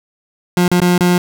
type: tone with dropouts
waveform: 30% pulse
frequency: 177.7 Hz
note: F3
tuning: 30 cents sharp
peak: -7 dBFS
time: 0.57-1.18 s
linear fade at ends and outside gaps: 2 ms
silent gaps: 0.68-0.715 / 0.802-0.817 / 0.98-1.007 s
effects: none